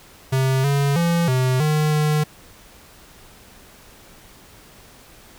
square tone with pitch steps, 132.3 / 140.9 / 170 / 128.5 / 152.7 / 151.7 Hz, C3 / C#3 / F3 / C3 / D#3 / D#3, +20 / +29 / -46 / -31 / -32 / -44 cents, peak -17 dBFS, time 0.32-2.24 s, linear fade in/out 10 ms, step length 320 ms, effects pink hiss -47 dBFS RMS until 5.38 s

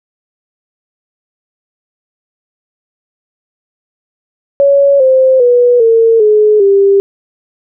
sine tone with pitch steps, 560 / 522.5 / 487.5 / 454.9 / 424.4 / 396 Hz, C#5 / C5 / B4 / A#4 / G#4 / G4, +18 / -2 / -23 / -42 / +38 / +18 cents, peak -4 dBFS, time 4.6-7 s, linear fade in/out 0 ms, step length 400 ms, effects none

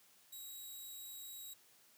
5% pulse tone, 3837 Hz, A#7, 49 cents sharp, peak -40 dBFS, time 0.32-1.54 s, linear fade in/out 10 ms, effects white hiss -67 dBFS RMS until 1.97 s + high-pass 100 Hz 12 dB/octave

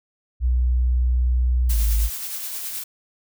sine tone with pitch glide, 61.74 to 54.06 Hz, B1 to A1, 0 to -30 cents, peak -16 dBFS, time 0.4-2.1 s, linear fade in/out 50 ms, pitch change -230 cents, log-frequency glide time 1.68-1.76 s
blue noise with tremolo, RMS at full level -29 dBFS, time 1.69-2.84 s, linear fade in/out 10 ms, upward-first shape sine, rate 9.5 Hz, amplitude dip 30%
effects none

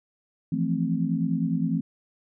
sine chord, F major seventh, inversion third, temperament equal, 164.81 / 174.61 / 220 / 261.6 Hz, E3 / F3 / A3 / C4, 0 / 0 / 0 / 0 cents, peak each -27 / -29 / -29 / -28 dBFS, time 0.52-1.81 s, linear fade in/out 5 ms, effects none

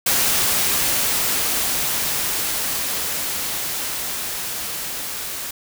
white noise with level ramp, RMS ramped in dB -18 to -29 dBFS, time 0.06-5.51 s, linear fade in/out 5 ms, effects none

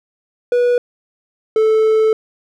triangle tone pair in turn, 487.3 / 438 Hz, B4 / A4, -23 / -8 cents, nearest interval major second, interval 185 cents, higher first, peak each -9 / -8 dBFS, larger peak second, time 0.52-0.78 / 1.56-2.13 s, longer second, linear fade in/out 2 ms, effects none

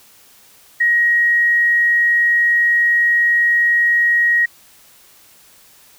sine tone, 1890 Hz, A#6, 23 cents sharp, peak -11 dBFS, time 0.8-4.46 s, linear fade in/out 10 ms, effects white hiss -48 dBFS RMS until 5.98 s

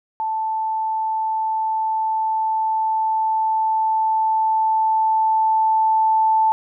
sine tone with level ramp, 880 Hz, A5, in tune, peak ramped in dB -20 to -13 dBFS, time 0.2-6.52 s, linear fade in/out 0 ms, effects none

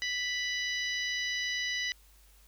harmonic tone, 987.8 Hz, B5, in tune, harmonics 2 / 3 / 4 / 5 / 6, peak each -33 / -37 / -39 / -41 / -43 dBFS, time 0.02-1.92 s, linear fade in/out 0 ms, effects added 50 Hz sine -58 dBFS peak until 2.47 s + white hiss -63 dBFS RMS until 2.47 s

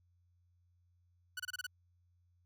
sawtooth tone bursts, 1480 Hz, F#6, in tune, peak -35 dBFS, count 6, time 1.37-1.667 s, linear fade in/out 5 ms, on 27 ms, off 27 ms, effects added 88 Hz sine -69 dBFS peak until 2.45 s

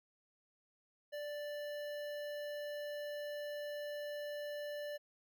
square tone with notch filter, 587.3 Hz, D5, in tune, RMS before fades -43 dBFS, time 1.12-4.98 s, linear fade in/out 20 ms, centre 7900 Hz, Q 0.78, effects none

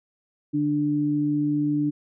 sine tone pair together, 147.6 / 294.9 Hz, D3 / D4, +9 / +7 cents, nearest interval octave, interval 1198 cents, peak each -28 / -21 dBFS, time 0.53-1.91 s, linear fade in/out 20 ms, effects none

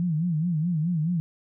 sine tone with vibrato, 164.81 Hz, E3, in tune, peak -22 dBFS, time 0-1.2 s, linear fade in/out 0 ms, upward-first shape sine, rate 4.7 Hz, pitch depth 150 cents each way, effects none

